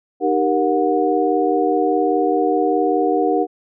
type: tone cluster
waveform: sine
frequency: 306.5 / 391.4 / 470.1 / 729 Hz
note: D#4 / G4 / A#4 / F#5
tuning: -26 / -3 / +15 / -26 cents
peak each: -20 dBFS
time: 0.2-3.47 s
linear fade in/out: 50 ms
effects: none